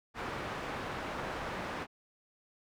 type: low-pass noise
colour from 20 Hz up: white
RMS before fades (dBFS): -39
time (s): 0.14-1.87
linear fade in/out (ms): 50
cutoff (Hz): 1400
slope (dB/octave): 12
effects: none